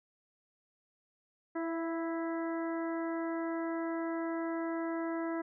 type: harmonic tone with a mistuned harmonic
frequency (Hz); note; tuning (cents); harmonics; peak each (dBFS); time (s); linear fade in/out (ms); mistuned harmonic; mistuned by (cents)
329.6; E4; 0; 1 / 2 / 3 / 4 / 5 / 6; -34 / -40 / -44 / -46 / -48 / -50; 1.55-5.42; 10; 2; +17
effects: none

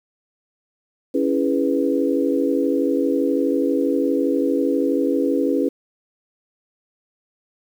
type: chord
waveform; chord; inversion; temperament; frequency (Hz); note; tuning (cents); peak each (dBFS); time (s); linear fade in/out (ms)
sine; C# minor seventh; none; equal; 277.2 / 329.6 / 415.3 / 493.9; C#4 / E4 / G#4 / B4; 0 / 0 / 0 / 0; -20 / -23 / -24 / -23; 1.14-5.69; 10
effects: 8-bit

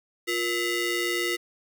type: ring-modulated tone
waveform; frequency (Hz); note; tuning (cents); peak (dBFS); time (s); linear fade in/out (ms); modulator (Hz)
sawtooth; 827; G#5; -8; -18; 0.27-1.37; 20; 1180
effects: 9-bit

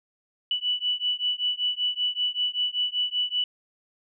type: beating tone pair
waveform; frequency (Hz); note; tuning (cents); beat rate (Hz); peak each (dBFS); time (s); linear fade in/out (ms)
sine; 2960 / 2965.2; F#7 / F#7; 0 / +3; 5.2; -27; 0.51-3.44; 2
effects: none

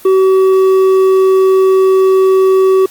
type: tone with hard clipping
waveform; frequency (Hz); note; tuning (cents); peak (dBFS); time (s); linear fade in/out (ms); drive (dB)
sine; 380; F#4; +46; -7; 0.05-2.86; 5; 5
effects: white hiss -38 dBFS RMS until 2.9 s + Opus 32 kbps

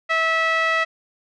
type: tone with low-pass filter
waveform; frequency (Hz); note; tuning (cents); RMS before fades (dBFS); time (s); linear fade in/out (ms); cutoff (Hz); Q
5% pulse; 651; E5; -22; -20; 0.09-0.85; 20; 1900; 2.1
effects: none

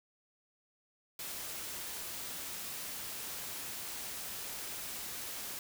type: noise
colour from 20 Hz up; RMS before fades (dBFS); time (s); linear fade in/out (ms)
white; -42; 1.19-5.59; 2
effects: none

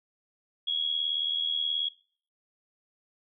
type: tone with amplitude modulation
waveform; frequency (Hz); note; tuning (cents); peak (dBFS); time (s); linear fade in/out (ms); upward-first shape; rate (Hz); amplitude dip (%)
sine; 3322; G#7; 0; -23; 0.67-1.89; 10; sine; 78.6; 70
effects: noise-tail reverb RT60 0.5 s tail -22 dB re dry

